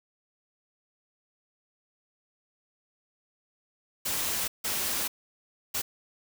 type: noise bursts at uneven times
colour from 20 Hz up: white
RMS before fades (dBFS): -30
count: 3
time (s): 4.05-4.48 / 4.64-5.08 / 5.74-5.82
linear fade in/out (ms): 10
effects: none